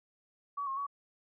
sine tone with pitch steps, 1135 / 1076 / 1127 Hz, C#6 / C6 / C#6, +41 / +48 / +28 cents, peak -33 dBFS, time 0.57-0.867 s, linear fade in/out 10 ms, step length 99 ms, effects none

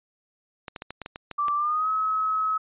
clicks, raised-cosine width 0.3 ms, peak -19 dBFS, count 9, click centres 0.682 / 0.762 / 0.821 / 0.906 / 1.017 / 1.061 / 1.159 / 1.313 / 1.483 s
sine tone with pitch glide, 1170 to 1283.3 Hz, D6 to E6, -7 to -47 cents, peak -22 dBFS, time 1.38-2.58 s, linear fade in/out 10 ms, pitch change +160 cents, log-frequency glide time 1.56-1.89 s
effects resampled to 8000 Hz

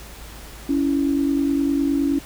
sine tone pair together, 279.9 / 329.6 Hz, C#4 / E4, +17 / 0 cents, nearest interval minor third, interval 283 cents, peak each -18 / -24 dBFS, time 0.69-2.19 s, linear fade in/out 5 ms, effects added 54 Hz sine -40 dBFS peak until 2.25 s + pink hiss -41 dBFS RMS until 2.25 s

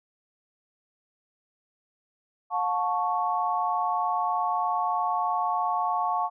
sine chord, F augmented, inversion none, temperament equal with one note detuned, 716.8 / 880 / 1108.7 Hz, F5 / A5 / C#6, +45 / 0 / 0 cents, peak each -28 dBFS, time 2.5-6.3 s, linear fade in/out 50 ms, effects none

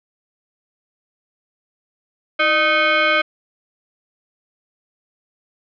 sine tone with frequency modulation, 323.9 Hz, E4, 30 cents flat, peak -13 dBFS, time 2.39-3.22 s, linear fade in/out 10 ms, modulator 931 Hz, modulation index 2.7, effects none

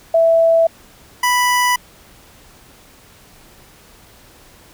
sine / 25% pulse tone pair in turn, 660 / 987.3 Hz, E5 / B5, +2 / -1 cents, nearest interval perfect fifth, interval 697 cents, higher second, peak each -9 dBFS, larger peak neither, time 0.14-0.67 / 1.23-1.76 s, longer neither, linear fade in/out 5 ms, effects pink hiss -46 dBFS RMS until 4.73 s

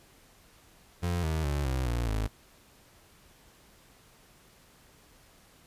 30% pulse tone with pitch steps, 87.31 / 79.14 / 71.74 / 65.03 / 58.95 / 53.44 Hz, F2 / D#2 / D2 / C2 / A#1 / A1, 0 / +30 / -40 / -10 / +20 / -50 cents, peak -25 dBFS, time 1.02-2.28 s, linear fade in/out 20 ms, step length 210 ms, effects pink hiss -59 dBFS RMS until 5.66 s + resampled to 32000 Hz

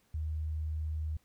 sine tone, 77.8 Hz, D#2, in tune, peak -32 dBFS, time 0.14-1.17 s, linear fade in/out 5 ms, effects pink hiss -71 dBFS RMS until 1.24 s

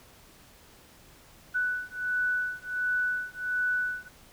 sine beating tone pair, 1486 / 1487.4 Hz, F#6 / F#6, +7 / +9 cents, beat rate 1.4 Hz, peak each -30 / -30 dBFS, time 1.54-4.09 s, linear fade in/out 20 ms, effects pink hiss -55 dBFS RMS until 4.32 s

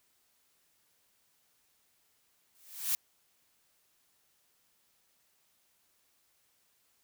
blue noise with exponential growth, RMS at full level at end -27 dBFS, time 2.55-2.95 s, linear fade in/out 1 ms, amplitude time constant 85 ms, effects white hiss -72 dBFS RMS until 7.03 s

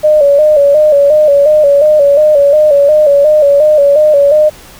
sine tone with vibrato, 587.3 Hz, D5, in tune, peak -3 dBFS, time 0.03-4.5 s, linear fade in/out 20 ms, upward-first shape square, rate 2.8 Hz, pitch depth 64 cents each way, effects pink hiss -35 dBFS RMS until 4.79 s

